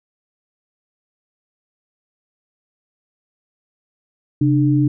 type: tone pair together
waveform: sine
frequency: 134.12 / 298.4 Hz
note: C3 / D4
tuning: +43 / +28 cents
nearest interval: octave + major second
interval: 1385 cents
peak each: -15 dBFS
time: 4.41-4.88 s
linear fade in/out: 5 ms
effects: none